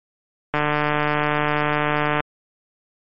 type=click train; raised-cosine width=0.5 ms; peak=-5 dBFS; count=249; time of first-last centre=0.54-2.204 s; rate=149 Hz; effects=MP3 32 kbps